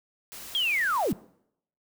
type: noise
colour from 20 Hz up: white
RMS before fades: -42 dBFS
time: 0.32-1.12 s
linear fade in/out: 0 ms
type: linear sweep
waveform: sine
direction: down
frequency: 3322 to 146.83 Hz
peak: -23 dBFS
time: 0.55-1.13 s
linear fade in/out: 0 ms
effects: noise-tail reverb RT60 0.7 s tail -21 dB re dry